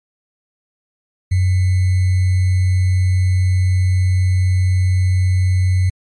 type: tone with sample-and-hold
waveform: sine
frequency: 92.4 Hz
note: F#2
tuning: 2 cents flat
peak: -11 dBFS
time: 1.31-5.9 s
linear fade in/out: 10 ms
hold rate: 2100 Hz
effects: MP3 48 kbps